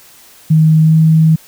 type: tone with pitch glide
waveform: sine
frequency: 157.6 to 159.43 Hz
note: D#3 to D#3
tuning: +23 to +43 cents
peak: -5 dBFS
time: 0.5-1.36 s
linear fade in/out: 10 ms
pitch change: +20 cents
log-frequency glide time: 0.81-0.95 s
effects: white hiss -42 dBFS RMS until 1.47 s